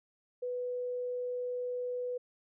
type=tone; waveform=sine; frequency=494.7 Hz; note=B4; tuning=3 cents sharp; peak=-33 dBFS; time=0.42-2.18 s; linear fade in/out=10 ms; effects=none